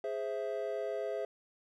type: chord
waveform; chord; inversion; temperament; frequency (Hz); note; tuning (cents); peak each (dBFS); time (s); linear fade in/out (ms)
triangle; Ab augmented; none; equal; 415.3 / 523.3 / 659.3; Ab4 / C5 / E5; 0 / 0 / 0; -36 / -37 / -36; 0.04-1.25; 2
effects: none

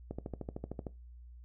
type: click train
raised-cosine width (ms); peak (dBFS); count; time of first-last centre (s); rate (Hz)
2; -25; 11; 0.11-0.868; 13.2
effects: noise-tail reverb RT60 0.2 s tail -18 dB re dry + added 60 Hz sine -49 dBFS peak until 1.44 s

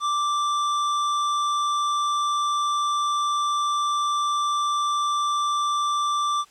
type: tone with tanh clipping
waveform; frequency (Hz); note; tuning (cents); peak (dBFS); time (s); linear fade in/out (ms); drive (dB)
sine; 1174.7; D6; 0; -23; 0-6.45; 50; 16
effects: white hiss -55 dBFS RMS until 6.5 s + low-pass 8000 Hz 12 dB/octave

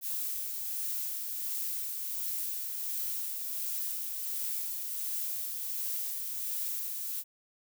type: noise with tremolo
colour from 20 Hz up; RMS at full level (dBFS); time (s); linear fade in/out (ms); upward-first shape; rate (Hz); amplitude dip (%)
violet; -34; 0.01-7.24; 50; sine; 1.4; 30
effects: none

